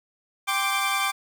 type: chord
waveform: 20% pulse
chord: G suspended fourth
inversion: none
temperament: equal with one note detuned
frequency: 786.7 / 1046.5 / 1174.7 Hz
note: G5 / C6 / D6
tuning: +6 / 0 / 0 cents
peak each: -23 / -26 / -20 dBFS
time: 0.47-1.12 s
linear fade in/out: 20 ms
effects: none